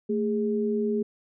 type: tone pair together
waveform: sine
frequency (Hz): 222.2 / 412.5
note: A3 / G#4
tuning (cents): +17 / -12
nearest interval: major seventh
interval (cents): 1071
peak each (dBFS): -26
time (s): 0.09-1.03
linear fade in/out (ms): 10
effects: none